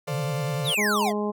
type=tone with vibrato; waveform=sine; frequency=145.1 Hz; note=D3; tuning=21 cents flat; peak=-26 dBFS; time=0.07-0.73 s; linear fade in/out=50 ms; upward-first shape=triangle; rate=10 Hz; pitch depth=210 cents each way
type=chord; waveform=35% pulse; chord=D minor seventh; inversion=second; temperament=equal; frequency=440 / 523.3 / 587.3 / 698.5 Hz; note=A4 / C5 / D5 / F5; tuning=0 / 0 / 0 / 0 cents; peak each=-34 / -33 / -33 / -36 dBFS; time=0.07-0.75 s; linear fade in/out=10 ms
type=exponential sweep; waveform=square; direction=down; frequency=4186 to 605 Hz; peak=-23 dBFS; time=0.64-1.13 s; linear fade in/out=50 ms
type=harmonic tone; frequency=208.5 Hz; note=G#3; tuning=7 cents sharp; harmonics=1 / 2 / 3 / 4 / 5; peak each=-27 / -28 / -34 / -35 / -35 dBFS; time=0.77-1.32 s; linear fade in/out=20 ms
effects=none